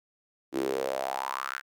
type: tone with high-pass filter sweep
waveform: sawtooth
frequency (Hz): 66.5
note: C2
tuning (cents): +29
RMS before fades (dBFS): -32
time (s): 0.52-1.62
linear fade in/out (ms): 50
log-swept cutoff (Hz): 310 to 1600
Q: 5.2
effects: none